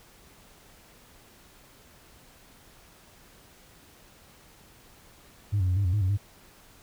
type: tone with pitch steps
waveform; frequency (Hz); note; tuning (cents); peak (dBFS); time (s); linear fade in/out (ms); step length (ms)
sine; 102.2 / 92.1 / 90.9 / 99.8 / 88.9 / 104.4 / 93 / 101; G#2 / F#2 / F#2 / G2 / F2 / G#2 / F#2 / G#2; -27 / -7 / -30 / +32 / +31 / +10 / +9 / -48; -20; 5.52-6.176; 20; 82
effects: tanh soft clip ceiling -20 dBFS + pink hiss -55 dBFS RMS until 6.82 s